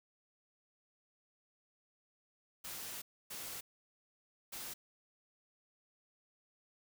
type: noise bursts at uneven times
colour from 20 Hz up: white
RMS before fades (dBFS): -45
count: 3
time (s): 2.64-3.02 / 3.3-3.61 / 4.52-4.74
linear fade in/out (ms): 10
effects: none